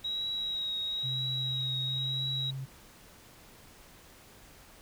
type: tone with vibrato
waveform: sine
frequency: 3832 Hz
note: A#7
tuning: 47 cents sharp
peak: -31 dBFS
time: 0.04-2.51 s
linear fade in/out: 10 ms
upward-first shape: triangle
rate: 1 Hz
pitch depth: 27 cents each way
type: tone with pitch glide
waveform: sine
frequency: 130.2 to 133.86 Hz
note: C3 to C3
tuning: -8 to +40 cents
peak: -35 dBFS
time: 1.03-2.66 s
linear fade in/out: 20 ms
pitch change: +48 cents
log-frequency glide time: 1.52-2.32 s
effects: pink hiss -55 dBFS RMS until 4.81 s